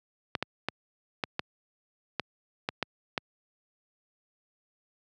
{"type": "clicks", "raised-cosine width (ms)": 0.3, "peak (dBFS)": -12, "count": 9, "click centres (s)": [0.352, 0.426, 0.686, 1.238, 1.394, 2.197, 2.689, 2.827, 3.178], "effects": ["high-pass 100 Hz 12 dB/octave"]}